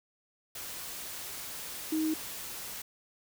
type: tone in noise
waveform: sine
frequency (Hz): 314.2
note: D#4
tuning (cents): +17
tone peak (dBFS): -27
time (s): 1.92-2.14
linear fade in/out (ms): 5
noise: white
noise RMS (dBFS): -41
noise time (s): 0.55-2.82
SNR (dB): +11
effects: none